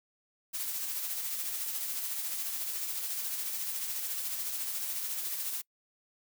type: noise with tremolo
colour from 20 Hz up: blue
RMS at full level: -34 dBFS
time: 0.53-5.62 s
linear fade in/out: 20 ms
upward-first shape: sine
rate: 14 Hz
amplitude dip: 35%
effects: noise-tail reverb RT60 0.1 s tail -25 dB re dry